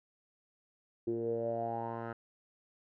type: tone with low-pass filter sweep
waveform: 10% pulse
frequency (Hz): 115.5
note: A#2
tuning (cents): -16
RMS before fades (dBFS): -36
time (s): 1.07-2.13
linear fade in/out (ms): 5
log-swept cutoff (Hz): 350 to 1300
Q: 7.3
effects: none